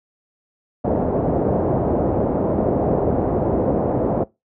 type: low-pass noise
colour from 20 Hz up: white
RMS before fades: -19 dBFS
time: 0.84-4.24 s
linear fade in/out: 10 ms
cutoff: 630 Hz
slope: 24 dB/octave
effects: noise-tail reverb RT60 0.2 s tail -21 dB re dry + high-pass 60 Hz 12 dB/octave